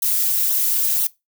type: noise with flanger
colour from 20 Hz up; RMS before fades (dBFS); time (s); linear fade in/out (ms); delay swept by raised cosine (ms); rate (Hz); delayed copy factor
violet; -19; 0.02-1.07; 5; 0.4 to 5; 2; -0.8
effects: noise-tail reverb RT60 0.2 s tail -20 dB re dry